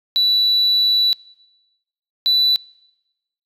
sine tone pair in turn, 3951 / 3972 Hz, B7 / B7, 0 / +9 cents, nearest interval unison, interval 9 cents, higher second, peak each -11 dBFS, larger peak neither, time 0.16-1.13 / 2.26-2.56 s, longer first, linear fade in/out 0 ms, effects noise-tail reverb RT60 1.0 s tail -24 dB re dry + tanh soft clip ceiling -10 dBFS

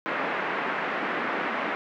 white band-pass noise, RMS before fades -29 dBFS, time 0.06-1.75 s, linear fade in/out 0 ms, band 200 to 2000 Hz, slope 24 dB/octave, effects none

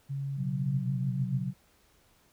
sine tone with pitch glide, 138.3 to 131.52 Hz, C#3 to C3, -4 to +9 cents, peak -31 dBFS, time 0.09-1.42 s, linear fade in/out 20 ms, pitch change -87 cents, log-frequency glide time 0.62-0.87 s
sine chord, B suspended second, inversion none, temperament equal, 123.47 / 138.59 / 185 Hz, B2 / C#3 / F#3, 0 / 0 / 0 cents, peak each -37 / -33 / -34 dBFS, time 0.36-1.54 s, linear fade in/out 50 ms
effects pink hiss -65 dBFS RMS until 2.32 s

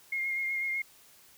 sine tone with vibrato, 2136 Hz, C7, 35 cents sharp, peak -29 dBFS, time 0.12-0.82 s, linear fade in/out 5 ms, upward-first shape sine, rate 8 Hz, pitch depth 22 cents each way, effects white hiss -58 dBFS RMS until 1.37 s

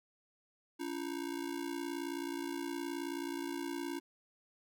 square ring-modulated tone, 312.6 Hz, D#4, 8 cents sharp, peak -35 dBFS, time 0.79-4 s, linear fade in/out 20 ms, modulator 29.5 Hz, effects none

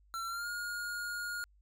square tone with pitch glide, 1353 to 1427.7 Hz, E6 to F6, +45 to +38 cents, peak -37 dBFS, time 0.14-1.44 s, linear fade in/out 0 ms, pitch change +93 cents, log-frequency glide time 0.27-0.48 s, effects added 50 Hz sine -62 dBFS peak until 1.61 s

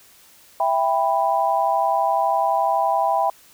sine chord, E minor, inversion none, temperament just, 659.3 / 791.1 / 988.9 Hz, E5 / G5 / B5, 0 / +16 / +2 cents, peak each -22 / -20 / -22 dBFS, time 0.6-3.3 s, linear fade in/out 2 ms, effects white hiss -51 dBFS RMS until 3.53 s

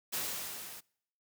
white noise with level ramp, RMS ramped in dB -34 to -48 dBFS, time 0.12-0.81 s, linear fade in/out 20 ms, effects noise-tail reverb RT60 0.7 s tail -26 dB re dry + high-pass 100 Hz 12 dB/octave

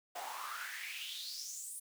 pink noise with high-pass filter sweep, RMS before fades -44 dBFS, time 0.15-1.8 s, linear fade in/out 10 ms, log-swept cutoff 700 to 9900 Hz, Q 5.7, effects none

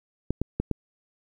clicks, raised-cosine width 3 ms, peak -12 dBFS, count 4, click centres 0.306 / 0.416 / 0.6 / 0.713 s, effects 9-bit

